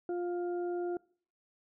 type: harmonic tone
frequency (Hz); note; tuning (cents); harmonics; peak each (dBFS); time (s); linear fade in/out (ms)
351.5; F4; +11; 1 / 2 / 4; -32 / -42 / -52; 0.09-0.97; 2
effects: noise-tail reverb RT60 0.5 s tail -23 dB re dry